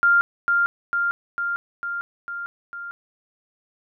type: tone with echo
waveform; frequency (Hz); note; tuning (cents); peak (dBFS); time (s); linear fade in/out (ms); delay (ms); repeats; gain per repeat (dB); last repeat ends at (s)
sine; 1396.9; F6; 0; -13; 0.03-0.21; 0; 450; 6; -3; 2.91
effects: none